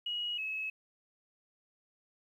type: tone pair in turn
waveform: sine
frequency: 2900 / 2579 Hz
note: F#7 / E7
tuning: -35 / -39 cents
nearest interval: major second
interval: 204 cents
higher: first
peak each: -33 / -34 dBFS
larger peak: first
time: 0.06-0.38 / 0.38-0.7 s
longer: neither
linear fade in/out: 5 ms
effects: 11-bit